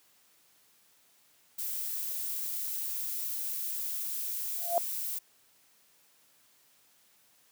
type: noise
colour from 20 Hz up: violet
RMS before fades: -35 dBFS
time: 1.58-5.19 s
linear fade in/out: 10 ms
type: tone with exponential growth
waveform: sine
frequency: 686 Hz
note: F5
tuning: 31 cents flat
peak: -20 dBFS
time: 4.57-4.78 s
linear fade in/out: 1 ms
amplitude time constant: 44 ms
effects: white hiss -65 dBFS RMS until 7.51 s + high-pass 100 Hz 12 dB/octave